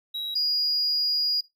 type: tone pair in turn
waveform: triangle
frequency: 3863 / 4876 Hz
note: B7 / D#8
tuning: -39 / -36 cents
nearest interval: major third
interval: 403 cents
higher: second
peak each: -27 / -20 dBFS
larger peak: second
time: 0.14-0.35 / 0.35-1.41 s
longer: second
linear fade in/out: 10 ms
effects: noise-tail reverb RT60 0.2 s tail -19 dB re dry + tanh soft clip ceiling -17 dBFS